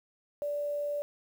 sine tone with quantisation, 582 Hz, D5, 16 cents flat, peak -30 dBFS, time 0.42-1.02 s, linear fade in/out 0 ms, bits 9, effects none

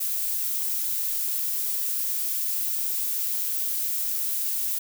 violet noise, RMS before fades -27 dBFS, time 0-4.79 s, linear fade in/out 10 ms, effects none

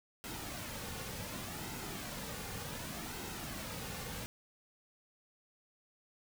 pink noise with flanger, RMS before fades -43 dBFS, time 0.24-4.26 s, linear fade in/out 0 ms, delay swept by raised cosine 1.7 to 3.1 ms, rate 0.67 Hz, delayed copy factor -0.5, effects none

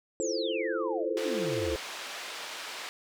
sine chord, F major seventh, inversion third, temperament equal, 329.6 / 349.2 / 440 / 523.3 Hz, E4 / F4 / A4 / C5, 0 / 0 / 0 / 0 cents, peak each -36 / -36 / -33 / -33 dBFS, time 0.2-1.76 s, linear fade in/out 0 ms
sine exponential sweep, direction down, 7870 to 64 Hz, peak -35 dBFS, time 0.2-1.76 s, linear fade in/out 5 ms
white band-pass noise, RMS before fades -40 dBFS, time 1.17-2.89 s, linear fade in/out 0 ms, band 470 to 4000 Hz, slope 12 dB/octave
effects none

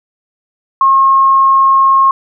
sine tone, 1079 Hz, C#6, 47 cents flat, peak -5 dBFS, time 0.81-2.11 s, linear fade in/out 2 ms, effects none

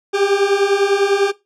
40% pulse beating tone pair, 392 / 402 Hz, G4 / G4, 0 / +44 cents, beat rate 10 Hz, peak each -17 / -15 dBFS, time 0.13-1.32 s, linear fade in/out 20 ms, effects noise-tail reverb RT60 0.2 s tail -18 dB re dry + low-pass 6000 Hz 12 dB/octave

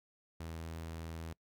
sawtooth tone, 81.7 Hz, E2, 15 cents flat, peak -38 dBFS, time 0.4-1.33 s, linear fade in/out 5 ms, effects noise-tail reverb RT60 0.1 s tail -25 dB re dry

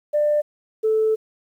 sine tone pair in turn, 595 / 437.6 Hz, D5 / A4, +22 / -9 cents, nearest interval perfect fourth, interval 531 cents, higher first, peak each -15 dBFS, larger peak neither, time 0.13-0.42 / 0.83-1.16 s, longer second, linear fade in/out 20 ms, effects tanh soft clip ceiling -11 dBFS + 9-bit

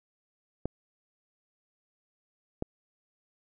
clicks, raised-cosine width 2 ms, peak -17 dBFS, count 2, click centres 0.656 / 2.624 s, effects none

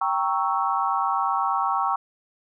sine chord, G diminished seventh, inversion none, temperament equal, 784 / 932.3 / 1108.7 / 1318.5 Hz, G5 / Bb5 / Db6 / Fb6, 0 / 0 / 0 / 0 cents, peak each -26 / -27 / -25 / -28 dBFS, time 0.01-1.96 s, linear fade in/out 5 ms, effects none

